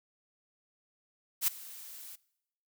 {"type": "noise with ADSR envelope", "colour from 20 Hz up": "blue", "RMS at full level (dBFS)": -25, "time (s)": [1.41, 2.16], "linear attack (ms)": 67, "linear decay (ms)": 7, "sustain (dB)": -22, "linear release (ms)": 12, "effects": ["noise-tail reverb RT60 0.8 s tail -22 dB re dry"]}